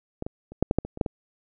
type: clicks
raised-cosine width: 2 ms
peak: -17 / -18 / -28 / -6 / -7 / -7 / -21 / -23 / -8 / -16 dBFS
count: 10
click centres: 0.224 / 0.265 / 0.52 / 0.626 / 0.711 / 0.786 / 0.85 / 0.974 / 1.012 / 1.062 s
effects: none